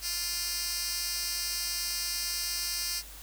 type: tone with high-pass filter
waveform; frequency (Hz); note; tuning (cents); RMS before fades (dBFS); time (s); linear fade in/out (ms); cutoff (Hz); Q
10% pulse; 349.2; F4; 0; -33; 0.01-3.03; 50; 4700; 1.3
effects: added 50 Hz sine -48 dBFS peak until 3.22 s + white hiss -48 dBFS RMS until 3.22 s